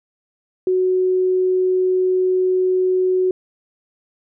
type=tone; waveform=sine; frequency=370 Hz; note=F#4; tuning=in tune; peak=-14 dBFS; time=0.67-3.31 s; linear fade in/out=2 ms; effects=none